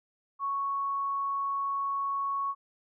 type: tone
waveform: sine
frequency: 1108.7 Hz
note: C#6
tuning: in tune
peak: -28 dBFS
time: 0.39-2.55 s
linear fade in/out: 50 ms
effects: none